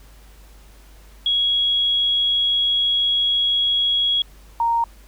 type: tone pair in turn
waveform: sine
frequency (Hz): 3322 / 929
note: G#7 / A#5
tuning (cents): 0 / -6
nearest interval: octave + minor seventh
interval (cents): 2206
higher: first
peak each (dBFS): -16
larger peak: neither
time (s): 1.26-4.22 / 4.6-4.84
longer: first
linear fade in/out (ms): 2
effects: added 50 Hz sine -44 dBFS peak until 5.07 s + pink hiss -52 dBFS RMS until 5.07 s